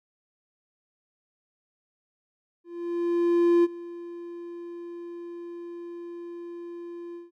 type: tone with ADSR envelope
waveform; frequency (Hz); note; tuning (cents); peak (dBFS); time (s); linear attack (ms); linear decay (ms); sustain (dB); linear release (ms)
triangle; 344.4; F4; -24; -14; 2.64-7.31; 1000; 30; -20; 160
effects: none